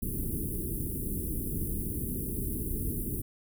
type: band-stop noise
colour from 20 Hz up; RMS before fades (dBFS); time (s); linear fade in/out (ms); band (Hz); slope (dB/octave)
pink; -33; 0.02-3.22; 10; 400 to 10000; 48
effects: none